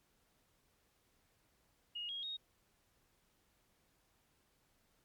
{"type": "tone with pitch steps", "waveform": "sine", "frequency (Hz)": [2868, 3275, 3741], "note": ["F7", "G#7", "A#7"], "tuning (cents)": [45, -25, 5], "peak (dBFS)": -40, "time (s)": [1.95, 2.37], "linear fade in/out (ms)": 10, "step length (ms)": 140, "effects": ["pink hiss -75 dBFS RMS until 5.04 s", "MP3 96 kbps"]}